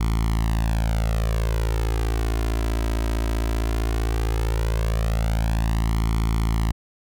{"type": "tone with flanger", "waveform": "sawtooth", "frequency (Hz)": 55.4, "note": "A1", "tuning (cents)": 13, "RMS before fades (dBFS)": -22, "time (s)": [0, 6.72], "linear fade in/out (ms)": 10, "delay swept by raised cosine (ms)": [0.91, 3.11], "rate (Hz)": 0.16, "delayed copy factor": 1, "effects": []}